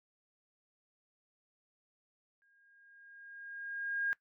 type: tone with exponential growth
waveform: sine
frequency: 1622 Hz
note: G#6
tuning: 41 cents flat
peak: -29 dBFS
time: 2.42-4.13 s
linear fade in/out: 0 ms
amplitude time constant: 370 ms
effects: noise-tail reverb RT60 0.1 s tail -20 dB re dry